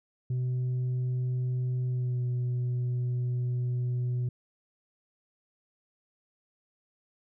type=tone with pitch glide; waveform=sine; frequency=126.1 to 123.58 Hz; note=B2 to B2; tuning=+36 to +2 cents; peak=-24 dBFS; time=0.3-4.29 s; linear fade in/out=5 ms; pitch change=-34 cents; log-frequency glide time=1.87-2.23 s; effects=tanh soft clip ceiling -26 dBFS